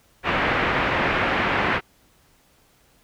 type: low-pass noise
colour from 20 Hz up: white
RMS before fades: -22 dBFS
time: 0.23-1.81 s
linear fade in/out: 50 ms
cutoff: 2300 Hz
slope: 24 dB/octave
effects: pink hiss -59 dBFS RMS until 3.03 s